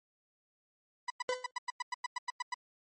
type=tone bursts; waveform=30% pulse; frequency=987.8 Hz; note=B5; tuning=in tune; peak=-30 dBFS; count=13; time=1.08-2.543 s; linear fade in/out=5 ms; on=23 ms; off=97 ms
type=tone with exponential decay; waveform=40% pulse; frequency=505 Hz; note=B4; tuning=39 cents sharp; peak=-27 dBFS; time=1.29-1.51 s; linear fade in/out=1 ms; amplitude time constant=47 ms
effects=MP3 32 kbps